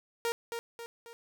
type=tone with echo; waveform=sawtooth; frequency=466.2 Hz; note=A#4; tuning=in tune; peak=-25 dBFS; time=0.25-0.32 s; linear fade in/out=0 ms; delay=270 ms; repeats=3; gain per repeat=-6 dB; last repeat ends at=1.13 s; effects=none